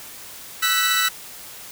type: tone cluster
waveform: sawtooth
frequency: 1320 / 1498 / 1954 / 3923 Hz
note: E6 / F#6 / B6 / B7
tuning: +2 / +21 / -19 / -12 cents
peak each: -20 dBFS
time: 0.62-1.09 s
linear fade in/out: 10 ms
effects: white hiss -39 dBFS RMS until 1.71 s